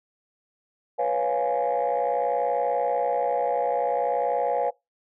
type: chord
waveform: sine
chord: C# dominant seventh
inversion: third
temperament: equal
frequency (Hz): 493.9 / 554.4 / 698.5 / 830.6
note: B4 / C#5 / E#5 / G#5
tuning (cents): 0 / 0 / 0 / 0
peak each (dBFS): -26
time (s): 0.98-4.71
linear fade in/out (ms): 20
effects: noise-tail reverb RT60 0.2 s tail -23 dB re dry + tanh soft clip ceiling -16 dBFS